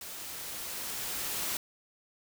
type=noise with level ramp; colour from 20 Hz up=white; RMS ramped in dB=-43 to -33 dBFS; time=0.01-1.57 s; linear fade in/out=2 ms; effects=none